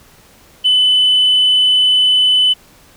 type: tone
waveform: sine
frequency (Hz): 3010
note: F#7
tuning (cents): +29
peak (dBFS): -7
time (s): 0.64-2.54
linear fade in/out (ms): 20
effects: tanh soft clip ceiling -5 dBFS + pink hiss -46 dBFS RMS until 2.96 s